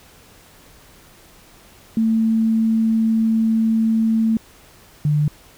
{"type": "tone pair in turn", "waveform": "sine", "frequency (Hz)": [223.4, 148.81], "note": ["A3", "D3"], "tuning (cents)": [27, 23], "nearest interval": "perfect fifth", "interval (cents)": 704, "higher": "first", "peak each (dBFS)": -14, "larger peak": "neither", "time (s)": [[1.97, 4.37], [5.05, 5.28]], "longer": "first", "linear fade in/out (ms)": 2, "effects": ["pink hiss -48 dBFS RMS until 5.57 s"]}